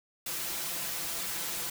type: noise with comb filter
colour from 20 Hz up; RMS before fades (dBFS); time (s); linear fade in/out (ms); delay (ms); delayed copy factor
white; -35; 0.26-1.7; 5; 5.9; +0.75
effects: none